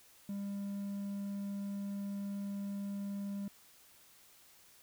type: tone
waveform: triangle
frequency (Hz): 200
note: G3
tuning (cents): +35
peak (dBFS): -35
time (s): 0.29-3.48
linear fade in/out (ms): 2
effects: white hiss -62 dBFS RMS until 4.82 s